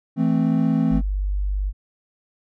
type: chord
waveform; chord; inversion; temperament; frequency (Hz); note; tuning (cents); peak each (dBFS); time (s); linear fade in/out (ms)
triangle; A minor; second; equal; 164.81 / 220 / 261.6; E3 / A3 / C4; 0 / 0 / 0; -19; 0.16-1.02; 50
type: tone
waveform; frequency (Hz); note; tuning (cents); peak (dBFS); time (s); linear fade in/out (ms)
sine; 49; G1; 0; -20; 0.9-1.73; 50
effects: none